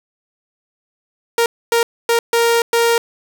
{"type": "tone bursts at uneven times", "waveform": "sawtooth", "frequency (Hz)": 466.2, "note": "A#4", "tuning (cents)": 0, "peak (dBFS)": -8, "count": 5, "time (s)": [[1.38, 1.46], [1.72, 1.83], [2.09, 2.19], [2.33, 2.62], [2.73, 2.98]], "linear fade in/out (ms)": 2, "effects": []}